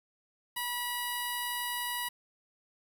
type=tone with notch filter; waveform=5% pulse; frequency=971 Hz; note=B5; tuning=30 cents flat; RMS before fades=-35 dBFS; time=0.56-2.09 s; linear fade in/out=10 ms; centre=6500 Hz; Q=0.63; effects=9-bit